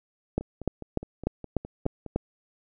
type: two click trains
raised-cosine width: 2 ms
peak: -11 / -24 dBFS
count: 7 / 9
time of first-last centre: 0.38-2.16 / 0.41-2.063 s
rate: 3.37 / 4.84 Hz
effects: none